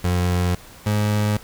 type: tone pair in turn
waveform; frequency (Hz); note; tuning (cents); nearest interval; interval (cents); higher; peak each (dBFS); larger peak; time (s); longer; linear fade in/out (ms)
30% pulse; 89.3 / 105.02; F2 / G#2; +39 / +20; minor third; 281; second; -15; neither; 0.04-0.55 / 0.86-1.37; neither; 5
effects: pink hiss -44 dBFS RMS until 1.43 s